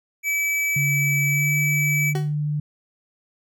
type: tone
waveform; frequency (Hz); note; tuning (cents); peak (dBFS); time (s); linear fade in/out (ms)
square; 2299; D7; -37; -21; 0.23-2.14; 50
type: tone with pitch glide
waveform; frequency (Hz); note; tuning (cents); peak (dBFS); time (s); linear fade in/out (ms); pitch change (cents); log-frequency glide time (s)
sine; 143.9 to 148.89; D3 to D3; -35 to +24; -21; 0.76-2.6; 5; +59; 1.26-1.52
type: tone with exponential decay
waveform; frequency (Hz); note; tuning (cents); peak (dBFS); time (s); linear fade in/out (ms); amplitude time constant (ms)
30% pulse; 376.4; F#4; +30; -21; 2.15-2.35; 2; 42
effects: none